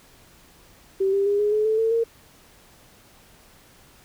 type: tone with pitch steps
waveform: sine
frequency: 386.5 / 396.2 / 406.2 / 416.4 / 426.9 / 437.6 / 448.6 / 459.9 Hz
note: G4 / G4 / G#4 / G#4 / G#4 / A4 / A4 / A#4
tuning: -24 / +18 / -38 / +5 / +48 / -9 / +34 / -23 cents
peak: -18 dBFS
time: 1-2.04 s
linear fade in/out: 10 ms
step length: 130 ms
effects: pink hiss -53 dBFS RMS until 4.04 s